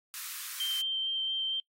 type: high-pass noise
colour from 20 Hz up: white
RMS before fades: -40 dBFS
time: 0.14-0.81 s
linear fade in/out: 0 ms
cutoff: 1100 Hz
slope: 48 dB/octave
type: tone with vibrato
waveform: sine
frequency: 3136 Hz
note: G7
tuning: in tune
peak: -29 dBFS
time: 0.6-1.6 s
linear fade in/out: 2 ms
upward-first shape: triangle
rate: 4.4 Hz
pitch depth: 11 cents each way
effects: noise-tail reverb RT60 0.1 s tail -24 dB re dry + AAC 48 kbps